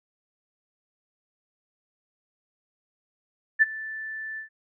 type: tone with ADSR envelope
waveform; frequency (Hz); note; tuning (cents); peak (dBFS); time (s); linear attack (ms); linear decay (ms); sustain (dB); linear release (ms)
sine; 1760; A6; 0; -12; 3.59-4.49; 30; 25; -20; 110
effects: none